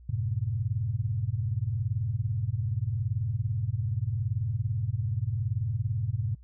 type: chord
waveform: sine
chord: F# diminished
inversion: none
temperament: equal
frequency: 92.5 / 110 / 130.81 Hz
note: F#2 / A2 / C3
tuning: 0 / 0 / 0 cents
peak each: -33 / -29 / -33 dBFS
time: 0.09-6.35 s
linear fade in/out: 5 ms
effects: noise-tail reverb RT60 0.1 s tail -26 dB re dry + added 60 Hz sine -48 dBFS peak until 6.43 s